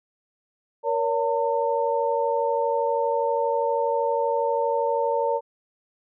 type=tone cluster; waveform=sine; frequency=470.5 / 563 / 906 Hz; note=A#4 / C#5 / A#5; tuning=+16 / +27 / -50 cents; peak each=-25 dBFS; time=0.83-5.41 s; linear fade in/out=50 ms; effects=none